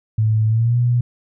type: tone with pitch glide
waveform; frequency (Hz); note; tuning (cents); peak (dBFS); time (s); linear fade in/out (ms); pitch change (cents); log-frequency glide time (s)
sine; 109.3 to 121.28; A2 to B2; -11 to -31; -13; 0.18-1.01; 5; +180; 0.48-0.77
effects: none